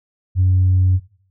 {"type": "tone", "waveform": "sine", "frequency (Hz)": 92.5, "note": "F#2", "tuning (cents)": 0, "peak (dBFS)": -10, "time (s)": [0.35, 1], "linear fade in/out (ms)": 50, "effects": ["noise-tail reverb RT60 0.5 s tail -17 dB re dry", "tanh soft clip ceiling -8 dBFS"]}